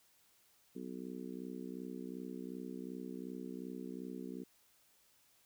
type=harmonic tone; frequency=62.7 Hz; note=B1; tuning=27 cents sharp; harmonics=3 / 4 / 5 / 6 / 7; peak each=-48 / -46 / -50 / -50 / -53 dBFS; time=0.75-4.44 s; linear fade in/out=10 ms; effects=white hiss -70 dBFS RMS until 5.45 s